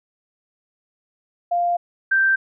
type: tone pair in turn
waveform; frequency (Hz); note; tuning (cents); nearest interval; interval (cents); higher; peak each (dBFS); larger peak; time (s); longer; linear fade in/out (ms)
sine; 698 / 1567; F5 / G6; -1 / -1; octave + major second; 1400; second; -17 / -14; second; 1.51-1.77 / 2.11-2.36; first; 10
effects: none